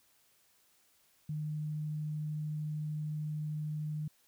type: tone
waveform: sine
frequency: 152.2 Hz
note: D#3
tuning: 38 cents flat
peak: -34 dBFS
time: 1.29-4.08 s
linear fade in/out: 5 ms
effects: white hiss -69 dBFS RMS until 4.27 s